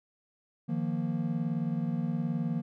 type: chord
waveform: triangle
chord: Eb suspended second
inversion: none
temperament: equal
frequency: 155.56 / 174.61 / 233.1 Hz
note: Eb3 / F3 / Bb3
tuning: 0 / 0 / 0 cents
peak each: -31 / -31 / -31 dBFS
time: 0.68-2.62 s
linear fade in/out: 20 ms
effects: none